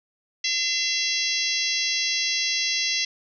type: harmonic tone with a mistuned harmonic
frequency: 680 Hz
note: F5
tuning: 46 cents flat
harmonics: 3 / 4 / 5 / 6 / 7 / 8 / 9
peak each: -30 / -30 / -30 / -30 / -30 / -30 / -30 dBFS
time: 0.44-3.05 s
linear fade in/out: 5 ms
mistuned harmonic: 5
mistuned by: -38 cents
effects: none